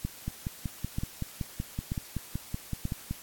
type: two click trains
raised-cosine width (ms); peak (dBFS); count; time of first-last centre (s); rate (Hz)
5; -19 / -18; 16 / 4; 0.28-3.11 / 0.05-2.854; 5.3 / 1.07
effects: white hiss -48 dBFS RMS until 3.22 s + AAC 64 kbps